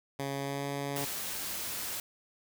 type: tone with pitch glide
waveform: 10% pulse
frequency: 138.59 to 140.85 Hz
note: C#3 to C#3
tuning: 0 to +28 cents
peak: -25 dBFS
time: 0.19-1.05 s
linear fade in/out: 5 ms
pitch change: +28 cents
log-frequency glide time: 0.38-0.66 s
type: noise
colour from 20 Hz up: white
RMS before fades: -37 dBFS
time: 0.96-2 s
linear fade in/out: 2 ms
effects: none